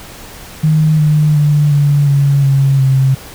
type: tone with pitch steps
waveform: sine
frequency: 155.5 / 151.6 / 147.79 / 144.08 / 140.47 / 136.94 / 133.51 Hz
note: D#3 / D#3 / D3 / D3 / C#3 / C#3 / C3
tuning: -1 / -45 / +11 / -33 / +23 / -21 / +35 cents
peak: -7 dBFS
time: 0.63-3.15 s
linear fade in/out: 10 ms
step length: 360 ms
effects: pink hiss -33 dBFS RMS until 3.34 s